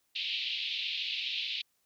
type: band-pass noise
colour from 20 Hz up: white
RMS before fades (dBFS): -35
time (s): 0.15-1.62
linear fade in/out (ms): 10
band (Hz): 2500 to 4000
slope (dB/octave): 48
effects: white hiss -75 dBFS RMS until 1.85 s